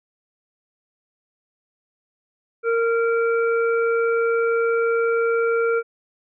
harmonic tone, 461.5 Hz, A#4, 17 cents flat, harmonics 1 / 3 / 5, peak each -18 / -24 / -34 dBFS, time 2.63-5.83 s, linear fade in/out 50 ms, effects none

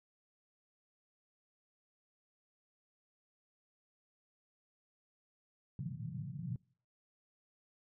pink band-pass noise, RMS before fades -42 dBFS, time 5.79-6.56 s, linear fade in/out 2 ms, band 120 to 170 Hz, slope 48 dB/octave, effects noise-tail reverb RT60 0.5 s tail -25 dB re dry

